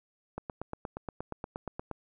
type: click train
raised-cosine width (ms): 1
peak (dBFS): -22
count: 14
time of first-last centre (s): 0.38-1.913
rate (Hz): 8.48
effects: none